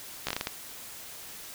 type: slowing click train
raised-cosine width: 0.2 ms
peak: -12 dBFS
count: 7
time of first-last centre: 0.27-0.471 s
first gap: 15 ms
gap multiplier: 1.32
effects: white hiss -44 dBFS RMS until 1.54 s